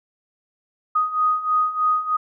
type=beating tone pair; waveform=sine; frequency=1244.5 / 1247.7 Hz; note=D#6 / D#6; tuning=0 / +4 cents; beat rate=3.2 Hz; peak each=-23 / -19 dBFS; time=0.95-2.17 s; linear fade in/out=10 ms; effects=none